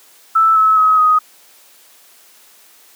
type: tone with pitch steps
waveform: sine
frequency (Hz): 1318.5 / 1295.8 / 1273.6 / 1251.7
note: E6 / E6 / D#6 / D#6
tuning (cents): 0 / -30 / +40 / +10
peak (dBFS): -8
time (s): 0.35-1.19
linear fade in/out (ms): 10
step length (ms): 210
effects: white hiss -47 dBFS RMS until 2.95 s + high-pass 300 Hz 12 dB/octave